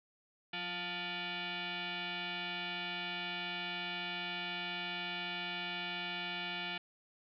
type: tone with frequency modulation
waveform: sine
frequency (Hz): 349.2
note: F4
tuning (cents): 0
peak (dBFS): -37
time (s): 0.53-6.78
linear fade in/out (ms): 5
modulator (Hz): 528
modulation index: 6.2
effects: none